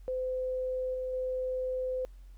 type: tone with level steps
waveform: sine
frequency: 512 Hz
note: C5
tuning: 38 cents flat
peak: -30 / -32 / -30 dBFS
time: 0.08-2.05 s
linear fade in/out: 0 ms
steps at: 0.94 / 1.13 s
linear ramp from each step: 5 ms
effects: added 45 Hz sine -47 dBFS peak until 2.37 s + pink hiss -70 dBFS RMS until 2.37 s